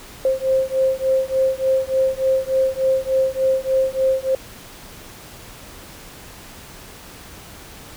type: beating tone pair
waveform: sine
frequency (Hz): 526 / 529.4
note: C5 / C5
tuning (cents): +9 / +20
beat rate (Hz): 3.4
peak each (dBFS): -19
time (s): 0.25-4.35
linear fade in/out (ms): 2
effects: pink hiss -40 dBFS RMS until 7.96 s